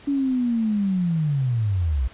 sine linear sweep, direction down, 285.9 to 58.27 Hz, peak -19 dBFS, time 0.07-2.08 s, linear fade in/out 10 ms, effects pink hiss -47 dBFS RMS until 2.13 s + resampled to 8000 Hz

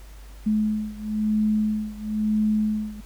sine beating tone pair, 213.7 / 214.7 Hz, G#3 / A3, +50 / -42 cents, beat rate 1 Hz, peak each -23 / -25 dBFS, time 0.46-3.01 s, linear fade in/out 10 ms, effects added 50 Hz sine -40 dBFS peak until 3.05 s + pink hiss -52 dBFS RMS until 3.05 s

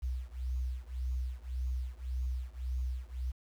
sine beating tone pair, 62.3 / 64.1 Hz, B1 / C2, +16 / -35 cents, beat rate 1.8 Hz, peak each -35 / -36 dBFS, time 0.02-3.32 s, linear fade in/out 20 ms, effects tanh soft clip ceiling -27 dBFS + 10-bit

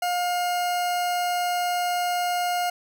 40% pulse tone, 711 Hz, F5, 31 cents sharp, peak -22 dBFS, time 0.02-2.7 s, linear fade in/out 5 ms, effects none

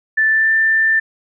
sine tone with pitch glide, 1760 to 1780.5 Hz, A6 to A6, 0 to +20 cents, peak -11 dBFS, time 0.17-1 s, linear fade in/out 10 ms, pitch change +20 cents, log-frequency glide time 0.28-0.53 s, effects none

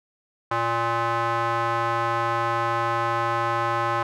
square tone with band-pass filter, 116.54 Hz, A#2, in tune, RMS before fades -24 dBFS, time 0.51-4.03 s, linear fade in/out 5 ms, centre 1100 Hz, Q 2.2, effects none

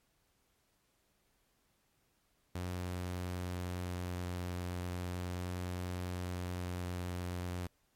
sawtooth tone with vibrato, 89.6 Hz, F2, 45 cents sharp, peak -33 dBFS, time 2.55-7.67 s, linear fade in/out 5 ms, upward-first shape sine, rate 0.37 Hz, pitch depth 8 cents each way, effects pink hiss -75 dBFS RMS until 7.95 s + MP3 64 kbps

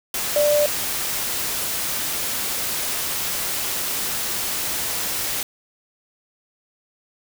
sine tone in noise, 590 Hz, D5, 8 cents sharp, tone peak -15 dBFS, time 0.36-0.66 s, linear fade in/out 2 ms, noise white, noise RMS -25 dBFS, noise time 0.14-5.43 s, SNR +7 dB, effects none

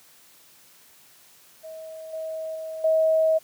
sine tone with level steps, 638 Hz, D#5, 43 cents sharp, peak -36 / -29 / -31 / -17 dBFS, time 1.63-3.39 s, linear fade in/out 20 ms, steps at 2.13 / 2.55 / 2.84 s, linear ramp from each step 5 ms, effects white hiss -54 dBFS RMS until 3.43 s + high-pass 80 Hz 12 dB/octave

